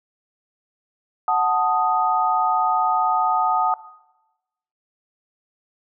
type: chord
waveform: sine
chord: D# diminished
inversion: first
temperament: equal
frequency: 740 / 880 / 1244.5 Hz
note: F#5 / A5 / D#6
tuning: 0 / 0 / 0 cents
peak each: -21 dBFS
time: 1.28-3.74 s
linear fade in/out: 2 ms
effects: noise-tail reverb RT60 1.0 s tail -18 dB re dry